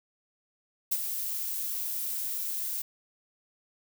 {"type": "noise with ADSR envelope", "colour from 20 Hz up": "violet", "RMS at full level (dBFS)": -26, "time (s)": [0.91, 2.82], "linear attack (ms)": 12, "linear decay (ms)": 47, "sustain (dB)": -7, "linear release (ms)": 6, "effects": []}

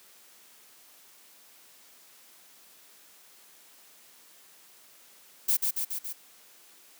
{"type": "noise with echo", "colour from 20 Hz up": "violet", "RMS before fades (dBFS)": -24, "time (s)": [5.48, 5.57], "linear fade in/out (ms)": 10, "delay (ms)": 140, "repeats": 4, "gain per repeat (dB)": -3, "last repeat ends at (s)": 6.13, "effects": ["white hiss -56 dBFS RMS until 6.99 s", "high-pass 200 Hz 12 dB/octave"]}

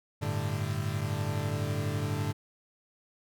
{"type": "chord", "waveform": "40% pulse", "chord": "G suspended second", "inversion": "none", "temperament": "equal", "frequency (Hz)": [98, 110, 146.83], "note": ["G2", "A2", "D3"], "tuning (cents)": [0, 0, 0], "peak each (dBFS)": -33, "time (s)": [0.21, 2.33], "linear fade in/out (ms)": 20, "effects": []}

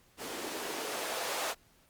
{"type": "noise with band-pass filter sweep", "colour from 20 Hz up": "blue", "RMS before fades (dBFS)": -37, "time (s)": [0.17, 1.55], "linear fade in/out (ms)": 50, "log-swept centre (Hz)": [280, 680], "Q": 1.5, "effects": ["pink hiss -65 dBFS RMS until 1.89 s", "Opus 48 kbps"]}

